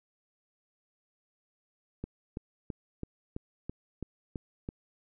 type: click train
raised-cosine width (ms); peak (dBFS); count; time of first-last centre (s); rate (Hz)
3; -23; 9; 2.04-4.689; 3.02
effects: none